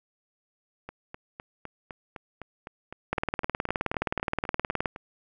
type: two click trains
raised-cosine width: 0.5 ms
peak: -11 / -23 dBFS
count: 34 / 17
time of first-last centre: 3.13-4.858 / 0.89-4.961 s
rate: 19.1 / 3.93 Hz
effects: none